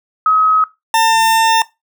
sine / 40% pulse tone pair in turn, 1273 / 900.1 Hz, D#6 / A5, +39 / +39 cents, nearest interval tritone, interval 600 cents, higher first, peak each -8 dBFS, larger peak neither, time 0.26-0.64 / 0.94-1.62 s, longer second, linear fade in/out 2 ms, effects noise-tail reverb RT60 0.2 s tail -18 dB re dry

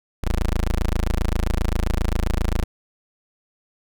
20% pulse tone, 27.53 Hz, A0, 2 cents sharp, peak -14 dBFS, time 0.23-2.64 s, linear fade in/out 10 ms, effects none

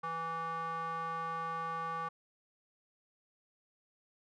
square tone with band-pass filter, 164.81 Hz, E3, in tune, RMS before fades -38 dBFS, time 0.03-2.09 s, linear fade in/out 10 ms, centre 1100 Hz, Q 5, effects none

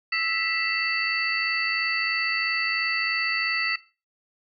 sine tone cluster, 1316 / 1961 / 2064 / 2661 / 4536 Hz, E6 / B6 / C7 / E7 / C#8, -3 / -13 / -24 / +16 / +39 cents, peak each -32 / -27 / -34 / -27 / -30 dBFS, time 0.12-3.76 s, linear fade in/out 5 ms, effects noise-tail reverb RT60 0.3 s tail -17 dB re dry

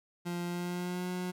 30% pulse tone with pitch glide, 174.3 to 180.97 Hz, F3 to F#3, -3 to -38 cents, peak -31 dBFS, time 0.25-1.32 s, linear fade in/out 20 ms, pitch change +65 cents, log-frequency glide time 0.45-1.09 s, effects none

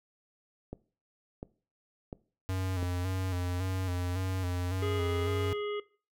click train, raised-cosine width 2 ms, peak -25 dBFS, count 4, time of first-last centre 0.73-2.828 s, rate 1.43 Hz
square tone with vibrato, 91.5 Hz, F#2, 19 cents flat, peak -31 dBFS, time 2.49-5.53 s, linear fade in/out 0 ms, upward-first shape square, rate 1.8 Hz, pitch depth 43 cents each way
harmonic tone, 415.1 Hz, G#4, 1 cent flat, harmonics 1 / 3 / 5 / 7 / 8, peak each -32 / -42 / -46 / -49 / -50 dBFS, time 4.82-5.8 s, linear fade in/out 5 ms
effects noise-tail reverb RT60 0.4 s tail -20 dB re dry

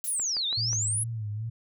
violet noise with exponential decay, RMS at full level -31 dBFS, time 0.04-0.28 s, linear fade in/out 0 ms, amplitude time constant 51 ms
sine exponential two-way sweep, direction down then up, 11175 to 3520 to 11175 Hz, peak -26 dBFS, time 0.07-1.04 s, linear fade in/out 10 ms, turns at 0.47 s
clicks, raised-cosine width 0.5 ms, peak -27 dBFS, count 4, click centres 0.198 / 0.368 / 0.528 / 0.731 s
sine tone with vibrato, 109.7 Hz, A2, 5 cents flat, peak -30 dBFS, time 0.57-1.5 s, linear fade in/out 10 ms, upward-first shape sine, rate 2.4 Hz, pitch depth 94 cents each way
effects none

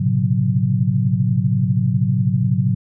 sine tone cluster, 109.1 / 124.9 / 137.2 / 182.9 Hz, A2 / B2 / C#3 / F#3, -14 / +20 / -17 / -20 cents, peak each -20 dBFS, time 0-2.75 s, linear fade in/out 10 ms, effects none

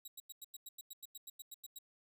10% pulse tone bursts, 3841 Hz, B7, 49 cents flat, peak -39 dBFS, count 15, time 0.05-1.787 s, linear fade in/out 5 ms, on 29 ms, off 93 ms, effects none

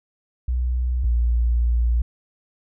sine tone pair in turn, 61.8 / 58.88 Hz, B1 / A#1, +2 / +18 cents, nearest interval minor second, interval 84 cents, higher first, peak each -19 / -16 dBFS, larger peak second, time 0.48-1.04 / 1.04-2.02 s, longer second, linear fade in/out 5 ms, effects none

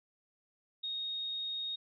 sine tone, 3729 Hz, A#7, in tune, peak -35 dBFS, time 0.83-1.76 s, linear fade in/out 10 ms, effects none

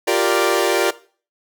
sawtooth chord, G minor seventh, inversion third, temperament equal, 349.2 / 392 / 466.2 / 587.3 Hz, F4 / G4 / Bb4 / D5, 0 / 0 / 0 / 0 cents, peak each -17 dBFS, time 0.07-0.91 s, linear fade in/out 10 ms, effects noise-tail reverb RT60 0.4 s tail -17 dB re dry

